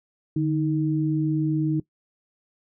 sine tone pair together, 150 / 313.9 Hz, D3 / D#4, +37 / +15 cents, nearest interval octave + minor second, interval 1278 cents, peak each -23 dBFS, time 0.36-1.8 s, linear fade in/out 5 ms, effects noise-tail reverb RT60 0.1 s tail -19 dB re dry

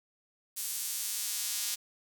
square tone with high-pass filter sweep, 110.2 Hz, A2, 3 cents sharp, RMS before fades -35 dBFS, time 0.56-1.76 s, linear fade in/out 20 ms, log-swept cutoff 8600 to 5500 Hz, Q 0.83, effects none

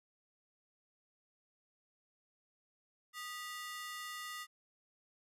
sawtooth ring-modulated tone, 1596 Hz, G6, 31 cents sharp, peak -36 dBFS, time 3.13-4.47 s, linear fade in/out 50 ms, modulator 360 Hz, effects resampled to 32000 Hz

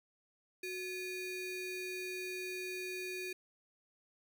square ring-modulated tone, 1042 Hz, C6, 7 cents flat, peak -37 dBFS, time 0.63-3.33 s, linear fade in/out 5 ms, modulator 1410 Hz, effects none

